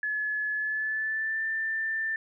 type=tone with pitch glide; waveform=sine; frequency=1709 to 1780.5 Hz; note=G#6 to A6; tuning=+49 to +20 cents; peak=-27 dBFS; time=0.03-2.16 s; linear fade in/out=2 ms; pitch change=+71 cents; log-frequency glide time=0.53-1.45 s; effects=none